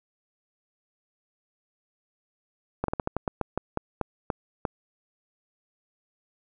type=slowing click train; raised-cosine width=1 ms; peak=-12 dBFS; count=13; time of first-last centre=2.84-4.652 s; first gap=43 ms; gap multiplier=1.21; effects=none